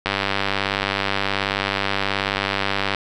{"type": "click train", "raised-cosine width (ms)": 0.3, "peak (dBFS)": -4, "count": 286, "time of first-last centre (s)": [0.06, 2.948], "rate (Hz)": 98.7, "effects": []}